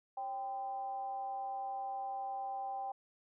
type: tone with frequency modulation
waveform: sine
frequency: 786 Hz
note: G5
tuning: 4 cents sharp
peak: -37 dBFS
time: 0.17-2.92 s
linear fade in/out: 5 ms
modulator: 237 Hz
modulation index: 0.38
effects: none